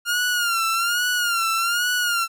sawtooth tone with vibrato, 1402 Hz, F6, 6 cents sharp, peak -16 dBFS, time 0.05-2.28 s, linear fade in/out 50 ms, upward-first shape sine, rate 1.2 Hz, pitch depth 87 cents each way, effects none

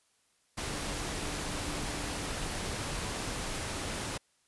sine tone in noise, 293.8 Hz, D4, 1 cent sharp, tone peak -45 dBFS, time 0.67-2.26 s, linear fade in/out 10 ms, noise pink, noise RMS -36 dBFS, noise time 0.57-4.18 s, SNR -12 dB, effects white hiss -71 dBFS RMS until 4.47 s + resampled to 24000 Hz

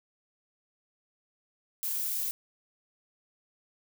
violet noise, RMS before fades -32 dBFS, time 1.83-2.31 s, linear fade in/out 0 ms, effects none

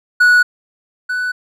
triangle tone pair in turn, 1468 / 1489.4 Hz, F#6 / F#6, -14 / +11 cents, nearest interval unison, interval 25 cents, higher second, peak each -5 / -15 dBFS, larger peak first, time 0.2-0.43 / 1.09-1.32 s, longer neither, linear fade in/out 10 ms, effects none

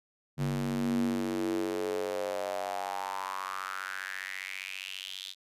square tone with high-pass filter sweep, 47.43 Hz, F#1, 44 cents sharp, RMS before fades -34 dBFS, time 0.37-5.35 s, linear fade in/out 50 ms, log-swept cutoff 160 to 3700 Hz, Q 5.4, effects resampled to 32000 Hz

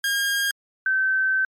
sawtooth / sine tone pair in turn, 1619 / 1541.4 Hz, G#6 / G6, -45 / -30 cents, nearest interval minor second, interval 85 cents, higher first, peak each -17 / -18 dBFS, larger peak first, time 0.04-0.51 / 0.86-1.45 s, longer second, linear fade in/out 2 ms, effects MP3 64 kbps

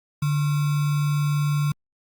sine tone with sample-and-hold, 146.6 Hz, D3, 3 cents flat, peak -19 dBFS, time 0.22-1.72 s, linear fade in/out 5 ms, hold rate 1225 Hz, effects Opus 48 kbps

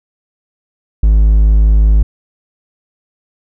triangle tone, 52.7 Hz, G#1, 26 cents sharp, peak -3 dBFS, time 1.03-2.03 s, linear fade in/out 5 ms, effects none

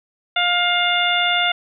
harmonic tone, 706 Hz, F5, 19 cents sharp, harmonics 1 / 2 / 3 / 4 / 5, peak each -22 / -22 / -22 / -22 / -22 dBFS, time 0.36-1.52 s, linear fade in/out 5 ms, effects none

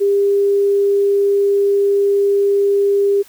sine tone, 400.7 Hz, G4, 38 cents sharp, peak -11 dBFS, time 0-3.23 s, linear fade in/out 20 ms, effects white hiss -46 dBFS RMS until 3.28 s

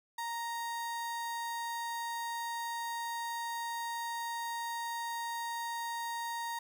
35% pulse tone, 932.3 Hz, A#5, in tune, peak -34 dBFS, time 0.18-6.59 s, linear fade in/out 5 ms, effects none

